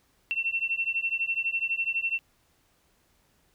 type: beating tone pair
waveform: sine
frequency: 2700 / 2712 Hz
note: E7 / E7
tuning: +41 / +49 cents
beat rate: 12 Hz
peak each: -29 / -29 dBFS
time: 0.31-2.19 s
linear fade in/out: 0 ms
effects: pink hiss -67 dBFS RMS until 3.54 s